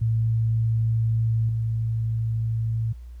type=tone with level steps; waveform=sine; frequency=112.9 Hz; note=A2; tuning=45 cents sharp; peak=-19 / -22 dBFS; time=0.01-2.93 s; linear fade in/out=10 ms; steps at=1.49 s; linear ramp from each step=2 ms; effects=added 60 Hz sine -37 dBFS peak until 3.2 s + pink hiss -64 dBFS RMS until 3.2 s